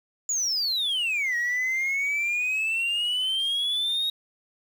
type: exponential two-way sweep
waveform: sine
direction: down then up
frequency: 7000 to 1887 to 3786 Hz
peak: -21 dBFS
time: 0.29-4.1 s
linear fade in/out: 5 ms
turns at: 1.36 s
effects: tanh soft clip ceiling -22 dBFS + 8-bit